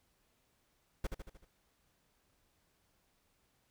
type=noise with echo; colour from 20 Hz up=brown; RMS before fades=-35 dBFS; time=1.04-1.07 s; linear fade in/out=5 ms; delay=76 ms; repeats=5; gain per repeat=-5 dB; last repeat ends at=1.45 s; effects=pink hiss -75 dBFS RMS until 3.7 s